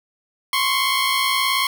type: tone pair together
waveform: 15% pulse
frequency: 1043 / 1101.7 Hz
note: C6 / C#6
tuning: -6 / -11 cents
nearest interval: minor second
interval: 95 cents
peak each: -14 dBFS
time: 0.53-1.67 s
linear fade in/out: 2 ms
effects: none